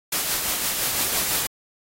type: noise with tremolo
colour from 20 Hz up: white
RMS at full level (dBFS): -22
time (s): 0.12-1.47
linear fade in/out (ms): 5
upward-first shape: triangle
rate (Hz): 5.9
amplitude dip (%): 40
effects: AAC 48 kbps